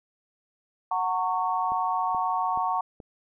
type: chord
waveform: sine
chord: F# major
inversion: none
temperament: equal with one note detuned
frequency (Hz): 740 / 913.1 / 1108.7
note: F#5 / A#5 / C#6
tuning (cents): 0 / -36 / 0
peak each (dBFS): -28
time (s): 0.91-2.81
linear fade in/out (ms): 5
type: click train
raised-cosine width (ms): 2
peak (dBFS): -29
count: 4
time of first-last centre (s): 1.72-3.002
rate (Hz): 2.34
effects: none